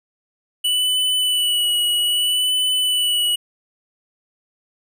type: tone with vibrato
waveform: square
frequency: 2960 Hz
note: F#7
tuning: in tune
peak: -17 dBFS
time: 0.64-3.36 s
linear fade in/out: 10 ms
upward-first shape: sine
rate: 0.62 Hz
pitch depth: 26 cents each way
effects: none